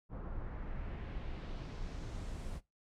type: noise with low-pass filter sweep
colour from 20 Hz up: brown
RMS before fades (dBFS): -42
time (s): 0.09-2.61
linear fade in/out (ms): 50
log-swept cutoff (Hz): 1100 to 11000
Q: 1.3
effects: noise-tail reverb RT60 0.2 s tail -20 dB re dry